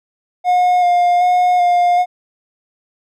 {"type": "tone with vibrato", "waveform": "triangle", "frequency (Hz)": 714, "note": "F5", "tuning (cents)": 38, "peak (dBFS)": -8, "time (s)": [0.44, 2.06], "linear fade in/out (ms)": 50, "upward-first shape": "square", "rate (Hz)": 1.3, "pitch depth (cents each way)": 16, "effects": []}